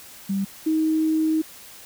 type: tone pair in turn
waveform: sine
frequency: 196 / 315.5 Hz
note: G3 / D#4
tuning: 0 / +24 cents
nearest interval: minor sixth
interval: 824 cents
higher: second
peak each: -21 / -18 dBFS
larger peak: second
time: 0.29-0.45 / 0.66-1.42 s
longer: second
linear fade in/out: 10 ms
effects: white hiss -44 dBFS RMS until 1.85 s